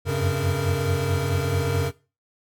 square tone cluster, 87.6 / 92.1 / 96.8 / 137.4 / 461.7 Hz, F2 / F#2 / G2 / C#3 / A#4, +6 / -7 / -21 / -15 / -17 cents, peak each -32 / -30 / -28 / -26 / -29 dBFS, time 0.05-1.92 s, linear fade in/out 50 ms, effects noise-tail reverb RT60 0.3 s tail -18 dB re dry

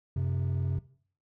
triangle tone pair together, 92.8 / 132.53 Hz, F#2 / C3, +6 / +23 cents, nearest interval tritone, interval 617 cents, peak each -27 dBFS, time 0.16-0.79 s, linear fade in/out 5 ms, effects noise-tail reverb RT60 0.5 s tail -18 dB re dry + tanh soft clip ceiling -19 dBFS

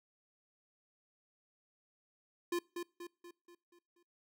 square tone with echo, 347.8 Hz, F4, 7 cents flat, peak -33 dBFS, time 2.52-2.59 s, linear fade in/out 5 ms, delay 240 ms, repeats 6, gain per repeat -6 dB, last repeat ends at 4.03 s, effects noise-tail reverb RT60 0.4 s tail -25 dB re dry

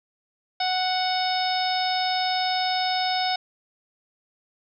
harmonic tone, 740 Hz, F#5, in tune, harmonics 1 / 2 / 3 / 4 / 5 / 6 / 7, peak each -24 / -34 / -33 / -36 / -30 / -37 / -30 dBFS, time 0.6-3.36 s, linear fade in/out 5 ms, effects none

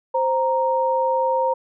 sine tone pair together, 523.3 / 932.4 Hz, C5 / A#5, 0 / 0 cents, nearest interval minor seventh, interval 1000 cents, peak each -20 dBFS, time 0.14-1.54 s, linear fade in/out 10 ms, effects none

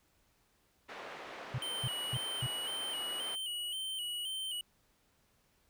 pink band-pass noise, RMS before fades -47 dBFS, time 0.88-3.36 s, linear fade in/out 20 ms, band 470 to 2500 Hz, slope 12 dB/octave
sine tone bursts, 126.4 Hz, B2, 41 cents sharp, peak -32 dBFS, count 4, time 1.54-2.466 s, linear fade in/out 5 ms, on 44 ms, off 250 ms
square tone with vibrato, 3014 Hz, F#7, 31 cents sharp, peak -37 dBFS, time 1.62-4.61 s, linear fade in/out 2 ms, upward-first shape square, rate 1.9 Hz, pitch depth 52 cents each way
effects pink hiss -72 dBFS RMS until 5.69 s

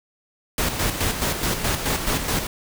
pink noise with tremolo, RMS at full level -22 dBFS, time 0.58-2.47 s, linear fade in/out 2 ms, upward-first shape square, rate 4.7 Hz, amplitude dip 50%, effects none

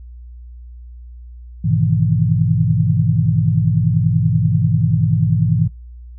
sine chord, E major seventh, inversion first, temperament just, 103.01 / 123.61 / 154.51 / 164.81 Hz, G#2 / B2 / D#3 / E3, -14 / +2 / -12 / 0 cents, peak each -18 dBFS, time 1.64-5.68 s, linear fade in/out 10 ms, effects noise-tail reverb RT60 0.2 s tail -20 dB re dry + added 60 Hz sine -33 dBFS peak until 6.18 s

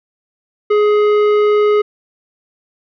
sine tone with tanh clipping, 418.8 Hz, G#4, 15 cents sharp, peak -11 dBFS, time 0.7-1.82 s, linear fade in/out 10 ms, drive 12 dB, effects none

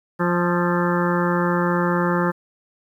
harmonic tone with a mistuned harmonic, 175.4 Hz, F3, 8 cents sharp, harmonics 1 / 2 / 3 / 5 / 6 / 7 / 8 / 9 / 10, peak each -21 / -24 / -26 / -28 / -29 / -29 / -30 / -31 / -31 dBFS, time 0.19-2.32 s, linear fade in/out 20 ms, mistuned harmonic 8, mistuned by -52 cents, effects 9-bit

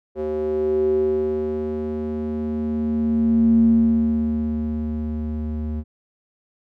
square tone with band-pass filter sweep, 76.4 Hz, D#2, 31 cents flat, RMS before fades -21 dBFS, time 0.15-5.84 s, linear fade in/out 50 ms, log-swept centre 440 to 150 Hz, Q 8.6, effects none

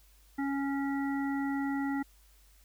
harmonic tone, 277.2 Hz, C#4, in tune, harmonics 1 / 3 / 5 / 7, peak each -30 / -39 / -44 / -42 dBFS, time 0.38-2.03 s, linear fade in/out 10 ms, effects added 50 Hz sine -59 dBFS peak until 2.64 s + white hiss -65 dBFS RMS until 2.64 s

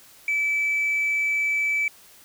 sine tone, 2308 Hz, D7, 31 cents flat, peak -19 dBFS, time 0.28-1.88 s, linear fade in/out 2 ms, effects tanh soft clip ceiling -18 dBFS + white hiss -51 dBFS RMS until 2.24 s

